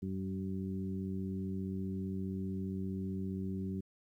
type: harmonic tone with a mistuned harmonic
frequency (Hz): 95.2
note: F#2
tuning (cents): +50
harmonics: 1 / 2 / 3 / 4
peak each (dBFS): -41 / -37 / -45 / -46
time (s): 0.02-3.81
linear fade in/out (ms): 10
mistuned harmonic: 1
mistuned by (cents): -33
effects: 12-bit